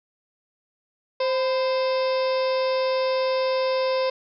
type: harmonic tone with a mistuned harmonic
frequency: 523.3 Hz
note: C5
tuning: in tune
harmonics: 1 / 2 / 3 / 4 / 5 / 6 / 7 / 8 / 9 / 10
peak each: -21 / -29 / -41 / -38 / -37 / -46 / -39 / -44 / -39 / -39 dBFS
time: 1.2-4.1 s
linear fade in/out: 5 ms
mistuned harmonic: 2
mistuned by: -58 cents
effects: none